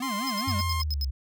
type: tone with vibrato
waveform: square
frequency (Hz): 233.1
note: A#3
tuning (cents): 0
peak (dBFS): -32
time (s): 0-0.61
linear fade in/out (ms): 5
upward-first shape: sine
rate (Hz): 4.8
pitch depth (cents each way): 280
type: tone with pitch glide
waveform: sawtooth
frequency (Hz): 1046.5 to 1061.1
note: C6 to C6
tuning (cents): 0 to +24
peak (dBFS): -26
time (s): 0.02-0.82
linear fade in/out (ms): 5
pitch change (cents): +24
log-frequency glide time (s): 0.34-0.47
type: tone bursts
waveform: square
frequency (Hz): 5120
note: D#8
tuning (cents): +49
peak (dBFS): -30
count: 8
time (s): 0.27-1.045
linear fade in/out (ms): 0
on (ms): 33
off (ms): 73
type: exponential sweep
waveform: sine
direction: down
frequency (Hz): 98.1 to 64.8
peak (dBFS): -26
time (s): 0.47-1.11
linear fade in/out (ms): 10
effects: none